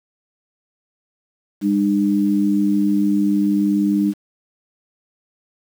sine tone pair together, 201.6 / 302 Hz, G3 / D4, +49 / +48 cents, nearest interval perfect fifth, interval 699 cents, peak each -17 dBFS, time 1.61-4.14 s, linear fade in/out 50 ms, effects 7-bit

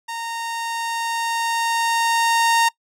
sawtooth tone with level ramp, 923 Hz, A#5, 17 cents flat, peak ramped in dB -23 to -10 dBFS, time 0.08-2.69 s, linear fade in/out 10 ms, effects noise-tail reverb RT60 0.1 s tail -23 dB re dry + low-pass 11000 Hz 12 dB/octave

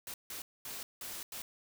white noise bursts at uneven times, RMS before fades -43 dBFS, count 5, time 0.07-0.14 / 0.3-0.42 / 0.65-0.83 / 1.01-1.23 / 1.32-1.42 s, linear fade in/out 2 ms, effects none

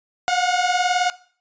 sawtooth beating tone pair, 713 / 732 Hz, F5 / F#5, +36 / -19 cents, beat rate 19 Hz, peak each -17 dBFS, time 0.28-1.1 s, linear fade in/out 0 ms, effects noise-tail reverb RT60 0.5 s tail -19 dB re dry + resampled to 16000 Hz

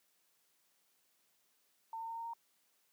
sine tone with pitch steps, 903 / 908.8 / 914.5 / 920.4 / 926.2 Hz, A5 / A#5 / A#5 / A#5 / A#5, +45 / -44 / -33 / -22 / -11 cents, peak -40 dBFS, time 1.93-2.335 s, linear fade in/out 2 ms, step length 81 ms, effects white hiss -75 dBFS RMS until 2.92 s + high-pass 150 Hz 12 dB/octave

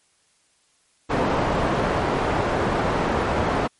white low-pass noise, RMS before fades -22 dBFS, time 1.09-3.68 s, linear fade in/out 20 ms, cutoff 880 Hz, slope 12 dB/octave, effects white hiss -63 dBFS RMS until 3.79 s + MP3 48 kbps

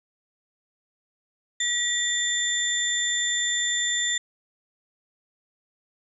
sine tone cluster, 1932 / 3550 / 7160 Hz, B6 / A7 / A8, -39 / +15 / +29 cents, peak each -27 dBFS, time 1.6-4.18 s, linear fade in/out 5 ms, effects none

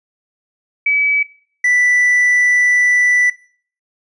sine / triangle tone pair in turn, 2288 / 1974.9 Hz, D7 / B6, -46 / -1 cents, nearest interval minor third, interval 255 cents, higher first, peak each -11 / -9 dBFS, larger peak second, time 0.86-1.23 / 1.64-3.3 s, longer second, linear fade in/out 5 ms, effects noise-tail reverb RT60 0.5 s tail -20 dB re dry + resampled to 24000 Hz

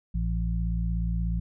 harmonic tone, 56.7 Hz, A#1, 47 cents flat, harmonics 1 / 2 / 3, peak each -26 / -34 / -31 dBFS, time 0.14-1.4 s, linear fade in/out 10 ms, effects none

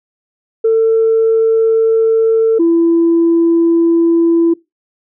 sine tone pair in turn, 448.5 / 334.9 Hz, A4 / E4, +33 / +27 cents, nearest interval perfect fourth, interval 506 cents, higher first, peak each -6 dBFS, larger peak neither, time 0.64-2.59 / 2.59-4.54 s, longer neither, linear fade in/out 10 ms, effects noise-tail reverb RT60 0.2 s tail -22 dB re dry + tanh soft clip ceiling -4 dBFS

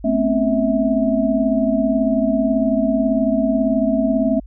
sine tone cluster, 218.5 / 252.9 / 271.1 / 649 Hz, A3 / B3 / C#4 / E5, -12 / +41 / -38 / -27 cents, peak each -20 dBFS, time 0.04-4.4 s, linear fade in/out 10 ms, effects added 50 Hz sine -35 dBFS peak until 4.46 s

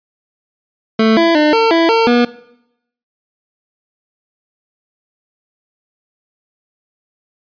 25% pulse tone with pitch steps, 221.4 / 334.1 / 301.6 / 452.8 / 331.6 / 454.5 / 241.1 Hz, A3 / E4 / D4 / A4 / E4 / A#4 / B3, +11 / +23 / +46 / +50 / +10 / -44 / -41 cents, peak -5 dBFS, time 0.99-2.25 s, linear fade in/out 5 ms, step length 180 ms, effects noise-tail reverb RT60 0.8 s tail -19 dB re dry + resampled to 11025 Hz

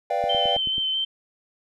triangle chord, G dominant seventh, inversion first, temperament equal, 493.9 / 587.3 / 698.5 / 784 Hz, B4 / D5 / F5 / G5, 0 / 0 / 0 / 0 cents, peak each -28 / -25 / -24 / -25 dBFS, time 0.1-0.57 s, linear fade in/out 5 ms
click train, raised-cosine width 3 ms, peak -25 dBFS, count 6, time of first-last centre 0.24-0.781 s, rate 9.24 Hz
sine tone with vibrato, 3092 Hz, G7, 24 cents flat, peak -22 dBFS, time 0.29-1.05 s, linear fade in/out 10 ms, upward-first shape square, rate 4.6 Hz, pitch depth 12 cents each way
effects none

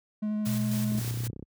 triangle tone with vibrato, 212.1 Hz, G#3, 37 cents sharp, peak -25 dBFS, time 0.22-1 s, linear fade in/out 10 ms, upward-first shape sine, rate 12 Hz, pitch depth 10 cents each way
white noise with tremolo, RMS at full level -39 dBFS, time 0.45-1.28 s, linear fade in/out 10 ms, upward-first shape square, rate 3.8 Hz, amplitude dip 40%
sine tone with pitch glide, 121.1 to 117.72 Hz, B2 to A#2, -34 to +17 cents, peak -29 dBFS, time 0.46-1.31 s, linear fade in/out 10 ms, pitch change -49 cents, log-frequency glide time 0.87-1.01 s
click train, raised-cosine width 3 ms, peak -27 dBFS, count 17, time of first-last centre 0.92-1.426 s, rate 31.6 Hz
effects high-pass 60 Hz 12 dB/octave

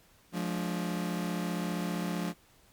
40% pulse chord, D diminished, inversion first, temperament just, 176.2 / 211.4 / 293.7 Hz, F3 / Ab3 / D4, +16 / +31 / 0 cents, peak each -32 / -36 / -38 dBFS, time 0.32-2.34 s, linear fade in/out 50 ms, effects pink hiss -62 dBFS RMS until 2.72 s + MP3 96 kbps

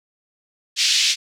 white band-pass noise, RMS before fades -18 dBFS, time 0.76-1.16 s, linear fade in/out 50 ms, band 2500 to 5700 Hz, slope 24 dB/octave, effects none

